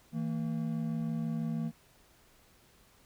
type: tone pair together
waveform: triangle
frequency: 161.93 / 228.1 Hz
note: E3 / A#3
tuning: -31 / -37 cents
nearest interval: tritone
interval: 594 cents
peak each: -32 / -32 dBFS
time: 0.12-1.72 s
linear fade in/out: 50 ms
effects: pink hiss -63 dBFS RMS until 3.05 s